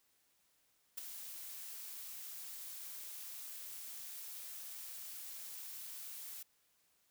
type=noise with ADSR envelope; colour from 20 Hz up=blue; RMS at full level=-40 dBFS; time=0.97-6.43 s; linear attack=11 ms; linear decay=10 ms; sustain=-8 dB; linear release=7 ms; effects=white hiss -75 dBFS RMS until 7.1 s